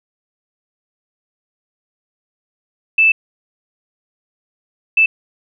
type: tone bursts at uneven times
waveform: sine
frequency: 2637 Hz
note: E7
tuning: in tune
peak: -8 dBFS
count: 2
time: 2.98-3.12 / 4.97-5.06 s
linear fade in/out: 5 ms
effects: none